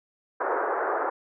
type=band-pass noise; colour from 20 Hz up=pink; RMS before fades=-27 dBFS; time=0.4-1.1 s; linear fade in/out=10 ms; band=370 to 1600 Hz; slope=48 dB/octave; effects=none